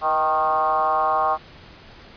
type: tone with frequency modulation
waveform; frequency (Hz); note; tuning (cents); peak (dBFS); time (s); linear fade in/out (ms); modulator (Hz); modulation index
sine; 932.3; A#5; 0; -17; 0.01-1.38; 50; 152; 2
effects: pink hiss -45 dBFS RMS until 2.16 s + resampled to 11025 Hz